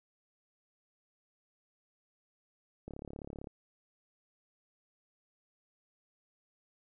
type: click train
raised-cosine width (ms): 2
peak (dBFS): -30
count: 22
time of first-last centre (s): 2.88-3.472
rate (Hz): 35.5
effects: none